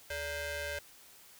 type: ring-modulated tone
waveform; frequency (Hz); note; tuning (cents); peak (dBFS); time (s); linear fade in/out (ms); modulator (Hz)
sawtooth; 502; B4; +28; -29; 0.1-0.79; 5; 1080
effects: white hiss -57 dBFS RMS until 1.39 s